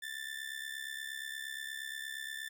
30% pulse tone with amplitude modulation, 1770 Hz, A6, 10 cents sharp, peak -34 dBFS, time 0.02-2.49 s, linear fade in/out 10 ms, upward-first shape sine, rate 68.5 Hz, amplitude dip 75%, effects none

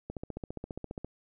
click train, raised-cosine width 2 ms, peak -24 dBFS, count 15, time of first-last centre 0.1-1.046 s, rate 14.8 Hz, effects none

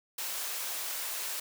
white high-pass noise, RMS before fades -36 dBFS, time 0.18-1.4 s, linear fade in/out 5 ms, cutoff 540 Hz, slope 12 dB/octave, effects none

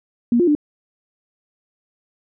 sine tone with pitch steps, 237.9 / 350.8 / 296.5 Hz, A#3 / F4 / D4, +35 / +8 / +17 cents, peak -12 dBFS, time 0.32-0.551 s, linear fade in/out 2 ms, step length 77 ms, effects none

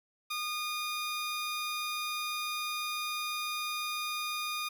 15% pulse tone, 1222 Hz, D#6, 32 cents flat, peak -27 dBFS, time 0.3-4.69 s, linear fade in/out 10 ms, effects none

